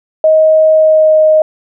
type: tone with pitch glide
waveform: sine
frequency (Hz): 629 to 622.9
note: D#5 to D#5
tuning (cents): +19 to +2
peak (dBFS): -4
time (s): 0.24-1.42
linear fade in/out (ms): 2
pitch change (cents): -17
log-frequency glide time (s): 0.72-1.19
effects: none